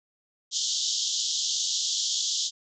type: band-pass noise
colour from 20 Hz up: white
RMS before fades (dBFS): -28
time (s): 0.51-2.51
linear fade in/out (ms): 50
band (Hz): 3100 to 7100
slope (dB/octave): 96
effects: none